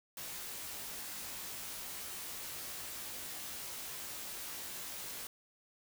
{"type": "noise with comb filter", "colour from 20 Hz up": "white", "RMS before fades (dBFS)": -44, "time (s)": [0.17, 5.27], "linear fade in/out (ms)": 2, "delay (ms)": 18, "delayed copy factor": -0.9, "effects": []}